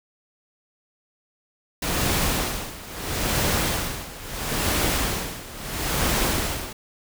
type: noise with tremolo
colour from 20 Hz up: pink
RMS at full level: -22 dBFS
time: 1.82-6.73 s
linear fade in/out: 5 ms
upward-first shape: sine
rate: 0.75 Hz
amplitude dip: 85%
effects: none